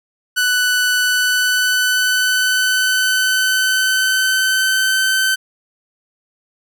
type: tone with pitch glide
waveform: sawtooth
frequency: 1490 to 1535.4 Hz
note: F#6 to G6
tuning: +12 to -36 cents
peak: -10 dBFS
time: 0.36-5.36 s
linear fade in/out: 20 ms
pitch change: +52 cents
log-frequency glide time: 0.97-4.99 s
effects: none